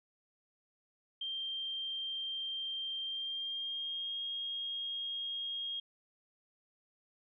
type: tone with pitch glide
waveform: sine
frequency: 3168 to 3255 Hz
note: G7 to G#7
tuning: +18 to -36 cents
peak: -36 dBFS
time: 1.21-5.8 s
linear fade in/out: 5 ms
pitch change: +46 cents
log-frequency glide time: 3.03-4.21 s
effects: none